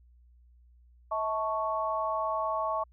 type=chord; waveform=sine; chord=A major; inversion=second; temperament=equal with one note detuned; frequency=643.8 / 880 / 1108.7 Hz; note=E5 / A5 / C#6; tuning=-41 / 0 / 0 cents; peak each=-32 / -34 / -31 dBFS; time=1.11-2.84 s; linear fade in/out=10 ms; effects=added 60 Hz sine -56 dBFS peak until 2.92 s